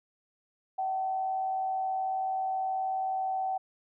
sine tone with frequency modulation, 761 Hz, F#5, 48 cents sharp, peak -28 dBFS, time 0.78-3.58 s, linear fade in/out 10 ms, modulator 98.7 Hz, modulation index 0.33, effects none

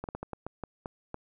slowing click train, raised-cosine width 1 ms, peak -22 dBFS, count 9, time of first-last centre 0.04-1.144 s, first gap 48 ms, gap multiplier 1.29, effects none

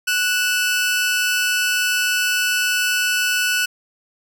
sawtooth tone pair together, 1478.8 / 2635 Hz, F#6 / E7, -1 / -1 cents, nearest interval minor seventh, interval 1000 cents, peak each -15 / -19 dBFS, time 0.07-3.66 s, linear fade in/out 10 ms, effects none

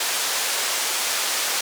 white band-pass noise, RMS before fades -24 dBFS, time 0-1.61 s, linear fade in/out 5 ms, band 480 to 8200 Hz, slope 12 dB/octave, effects none

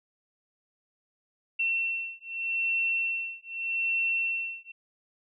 sine beating tone pair, 2705 / 2705.82 Hz, E7 / E7, +44 / +45 cents, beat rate 0.82 Hz, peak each -30 dBFS, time 1.59-4.72 s, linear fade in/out 10 ms, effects none

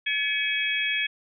sine tone cluster, 1712 / 2253 / 2543 / 3313 Hz, A6 / C#7 / D#7 / G#7, -48 / +28 / +37 / -5 cents, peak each -29 dBFS, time 0.06-1.07 s, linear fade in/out 10 ms, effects none

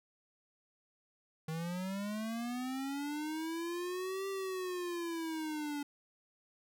square linear two-way sweep, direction up then down, 156.6 to 392 to 285.9 Hz, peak -37 dBFS, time 1.48-5.83 s, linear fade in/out 5 ms, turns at 4.28 s, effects none

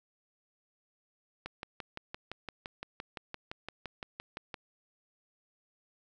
click train, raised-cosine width 0.3 ms, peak -23 dBFS, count 19, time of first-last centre 1.46-4.542 s, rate 5.84 Hz, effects none

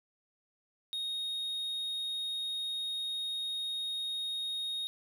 triangle tone, 3729 Hz, A#7, in tune, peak -32 dBFS, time 0.93-4.87 s, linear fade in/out 0 ms, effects none

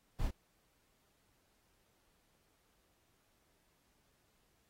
brown noise with echo, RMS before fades -35 dBFS, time 0.19-0.28 s, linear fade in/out 10 ms, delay 30 ms, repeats 1, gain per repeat -3 dB, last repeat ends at 0.31 s, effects pink hiss -75 dBFS RMS until 4.69 s + AAC 48 kbps

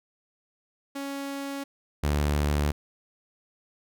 sawtooth tone pair in turn, 277.8 / 73.43 Hz, C#4 / D2, +4 / 0 cents, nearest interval octave + major seventh, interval 2304 cents, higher first, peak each -28 / -19 dBFS, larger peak second, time 0.95-1.64 / 2.03-2.72 s, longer neither, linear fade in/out 10 ms, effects none

